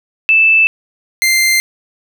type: tone pair in turn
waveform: sine / sawtooth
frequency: 2637 / 2089 Hz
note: E7 / C7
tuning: 0 / -3 cents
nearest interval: major third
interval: 403 cents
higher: first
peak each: -6 dBFS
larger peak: neither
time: 0.29-0.67 / 1.22-1.6 s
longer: neither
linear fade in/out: 0 ms
effects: none